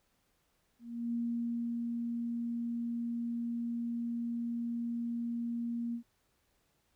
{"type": "tone with ADSR envelope", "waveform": "sine", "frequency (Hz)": 235.1, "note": "A#3", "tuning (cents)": 15, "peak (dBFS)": -31, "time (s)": [0.79, 6.03], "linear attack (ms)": 340, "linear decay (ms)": 660, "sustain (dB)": -2, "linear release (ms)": 91, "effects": ["pink hiss -75 dBFS RMS until 6.95 s"]}